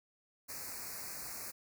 white band-stop noise, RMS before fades -44 dBFS, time 0.48-1.52 s, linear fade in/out 20 ms, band 2500 to 4200 Hz, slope 96 dB/octave, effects none

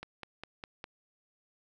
click train, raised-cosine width 0.3 ms, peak -25 dBFS, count 5, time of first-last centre 0.03-0.841 s, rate 4.93 Hz, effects none

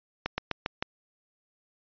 slowing click train, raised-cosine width 0.3 ms, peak -12 dBFS, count 5, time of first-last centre 0.26-0.825 s, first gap 120 ms, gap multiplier 1.11, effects resampled to 11025 Hz

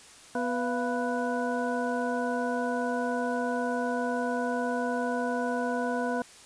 harmonic tone with a mistuned harmonic, 246.9 Hz, B3, in tune, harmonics 1 / 2 / 3 / 4 / 6, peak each -31 / -32 / -33 / -36 / -36 dBFS, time 0.35-6.22 s, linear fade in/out 2 ms, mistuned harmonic 3, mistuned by -120 cents, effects white hiss -51 dBFS RMS until 6.45 s + resampled to 22050 Hz

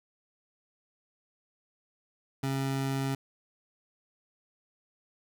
25% pulse tone, 135.5 Hz, C#3, 39 cents flat, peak -25 dBFS, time 2.43-3.15 s, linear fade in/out 5 ms, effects none

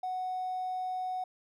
triangle tone with hard clipping, 740 Hz, F#5, in tune, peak -32 dBFS, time 0.03-1.24 s, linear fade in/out 5 ms, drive 3 dB, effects none

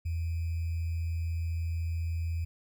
sine tone with sample-and-hold, 83 Hz, E2, 12 cents sharp, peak -29 dBFS, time 0.05-2.45 s, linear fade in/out 10 ms, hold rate 2450 Hz, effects none

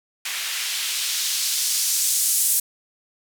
blue noise with band-pass filter sweep, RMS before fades -23 dBFS, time 0.25-2.6 s, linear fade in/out 5 ms, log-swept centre 2000 to 9500 Hz, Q 1, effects none

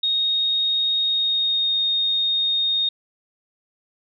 sine tone with pitch glide, 3729 to 3701 Hz, A#7 to A#7, 0 to -13 cents, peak -18 dBFS, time 0.03-2.89 s, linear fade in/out 5 ms, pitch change -13 cents, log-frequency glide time 1.04-1.73 s, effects none

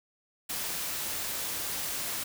white noise, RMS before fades -34 dBFS, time 0.49-2.24 s, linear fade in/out 10 ms, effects none

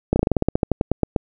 slowing click train, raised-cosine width 2 ms, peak -3 dBFS, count 16, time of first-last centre 0.13-1.162 s, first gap 30 ms, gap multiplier 1.11, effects none

